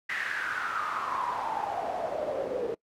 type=noise with band-pass filter sweep; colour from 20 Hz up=pink; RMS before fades=-32 dBFS; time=0.09-2.75 s; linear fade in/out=10 ms; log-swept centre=1900 to 450 Hz; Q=7.2; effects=noise-tail reverb RT60 0.1 s tail -23 dB re dry